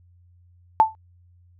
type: tone with exponential decay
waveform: sine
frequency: 880 Hz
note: A5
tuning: in tune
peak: -7 dBFS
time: 0.8-0.95 s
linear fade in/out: 0 ms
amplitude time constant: 31 ms
effects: added 88 Hz sine -52 dBFS peak until 1.59 s